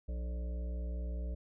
harmonic tone with a mistuned harmonic, 60.2 Hz, B1, 44 cents flat, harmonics 1 / 3 / 5 / 7 / 9 / 10, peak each -35 / -49 / -55 / -55 / -55 / -55 dBFS, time 0.08-1.35 s, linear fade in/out 10 ms, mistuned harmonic 7, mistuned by +64 cents, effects none

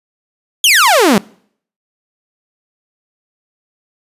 sawtooth exponential sweep, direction down, 3427 to 182 Hz, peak -3 dBFS, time 0.64-1.18 s, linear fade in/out 2 ms, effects noise-tail reverb RT60 0.6 s tail -25 dB re dry + resampled to 32000 Hz

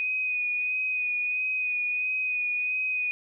sine tone with vibrato, 2489 Hz, D#7, in tune, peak -25 dBFS, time 0-3.11 s, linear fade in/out 0 ms, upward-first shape sine, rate 1.5 Hz, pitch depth 23 cents each way, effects none

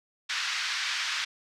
pink band-pass noise, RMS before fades -31 dBFS, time 0.29-1.25 s, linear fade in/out 10 ms, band 1400 to 5600 Hz, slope 24 dB/octave, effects none

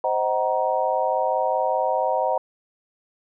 sine chord, C half-diminished seventh, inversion none, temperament just, 523.3 / 627.9 / 753.5 / 941.9 Hz, C5 / Eb5 / Gb5 / Bb5, 0 / +16 / +31 / +18 cents, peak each -25 dBFS, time 0.04-2.38 s, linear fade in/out 2 ms, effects none

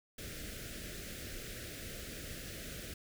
pink band-stop noise, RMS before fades -45 dBFS, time 0.18-2.94 s, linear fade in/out 5 ms, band 630 to 1400 Hz, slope 48 dB/octave, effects none

